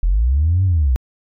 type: linear two-way sweep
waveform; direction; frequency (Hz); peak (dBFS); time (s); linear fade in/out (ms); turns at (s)
sine; up then down; 38.92 to 97.1 to 58.4; -11; 0.03-0.96; 0; 0.64
effects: tanh soft clip ceiling -8 dBFS